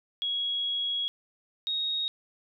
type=tone pair in turn; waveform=sine; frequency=3322 / 3755 Hz; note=G#7 / A#7; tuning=0 / +12 cents; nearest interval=major second; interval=212 cents; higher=second; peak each=-27 dBFS; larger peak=neither; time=0.22-1.08 / 1.67-2.08 s; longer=first; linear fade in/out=0 ms; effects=none